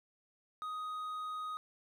triangle tone with hard clipping, 1250 Hz, D#6, 8 cents sharp, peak -39 dBFS, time 0.62-1.57 s, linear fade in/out 0 ms, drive 7 dB, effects none

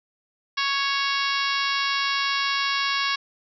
harmonic tone, 554.4 Hz, C#5, in tune, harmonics 2 / 3 / 4 / 5 / 6 / 7 / 8 / 9 / 10, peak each -27 / -29 / -30 / -31 / -32 / -32 / -33 / -34 / -34 dBFS, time 0.57-3.16 s, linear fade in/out 10 ms, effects none

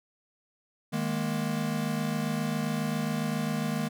square chord, D# suspended fourth, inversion none, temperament equal with one note detuned, 155.56 / 207.7 / 235.1 Hz, D#3 / G#3 / A#3, 0 / 0 / +15 cents, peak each -33 dBFS, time 0.92-3.89 s, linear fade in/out 20 ms, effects none

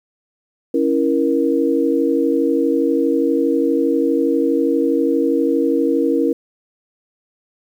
sine chord, A# diminished, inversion first, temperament equal with one note detuned, 277.2 / 329.6 / 471.9 Hz, C#4 / E4 / A#4, 0 / 0 / +21 cents, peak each -18 dBFS, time 0.74-6.33 s, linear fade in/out 5 ms, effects 8-bit

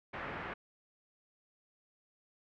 white low-pass noise, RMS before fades -42 dBFS, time 0.13-0.54 s, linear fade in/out 10 ms, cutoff 2000 Hz, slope 24 dB/octave, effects none

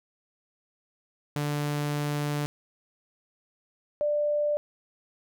sawtooth / sine tone pair in turn, 146.83 / 591.2 Hz, D3 / D5, 0 / +11 cents, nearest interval 2 octaves, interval 2411 cents, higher second, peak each -23 dBFS, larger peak neither, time 1.36-2.46 / 4.01-4.57 s, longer first, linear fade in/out 0 ms, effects none

